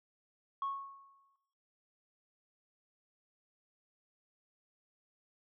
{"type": "tone with exponential decay", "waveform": "sine", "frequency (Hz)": 1100, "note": "C#6", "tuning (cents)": -14, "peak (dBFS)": -31, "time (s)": [0.62, 1.36], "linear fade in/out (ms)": 2, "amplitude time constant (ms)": 160, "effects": ["noise-tail reverb RT60 0.8 s tail -18 dB re dry", "tanh soft clip ceiling -30 dBFS"]}